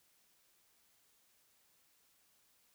silence, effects white hiss -72 dBFS RMS until 2.74 s

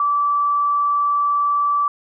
sine tone, 1159 Hz, D6, 23 cents flat, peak -15 dBFS, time 0-1.88 s, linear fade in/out 2 ms, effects none

